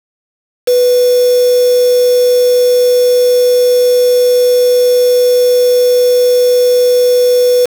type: tone with quantisation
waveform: sine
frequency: 493.9 Hz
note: B4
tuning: in tune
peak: -6 dBFS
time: 0.67-7.66 s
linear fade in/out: 10 ms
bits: 3
effects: none